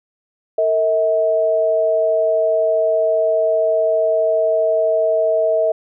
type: tone pair together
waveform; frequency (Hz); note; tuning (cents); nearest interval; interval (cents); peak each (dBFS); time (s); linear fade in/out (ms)
sine; 453.8 / 641.8; A#4 / E5; -47 / -46; tritone; 601; -20 / -14; 0.58-5.72; 5
effects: none